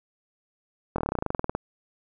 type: slowing click train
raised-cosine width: 1 ms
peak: -12 dBFS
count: 17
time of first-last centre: 0.96-1.55 s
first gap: 23 ms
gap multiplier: 1.06
effects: none